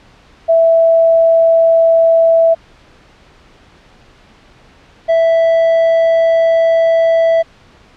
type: tone pair in turn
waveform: sine / triangle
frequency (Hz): 659.3 / 659.3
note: E5 / E5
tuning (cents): 0 / 0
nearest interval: unison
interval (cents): 0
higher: neither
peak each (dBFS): -6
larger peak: neither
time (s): 0.48-2.55 / 5.08-7.43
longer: second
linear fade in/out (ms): 20
effects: pink hiss -45 dBFS RMS until 7.96 s + low-pass 4000 Hz 12 dB/octave